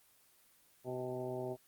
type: harmonic tone with a mistuned harmonic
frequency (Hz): 126.5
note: B2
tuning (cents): +42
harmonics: 1 / 2 / 3 / 4 / 5 / 6 / 7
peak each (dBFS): -45 / -47 / -40 / -49 / -42 / -51 / -52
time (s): 0.84-1.57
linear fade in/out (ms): 50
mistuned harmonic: 6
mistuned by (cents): +60
effects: white hiss -67 dBFS RMS until 1.67 s + Opus 24 kbps